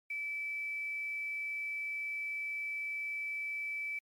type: tone with quantisation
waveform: sine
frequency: 2311 Hz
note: D7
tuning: 28 cents flat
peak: -35 dBFS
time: 0.1-3.99 s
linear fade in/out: 5 ms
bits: 10
effects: MP3 96 kbps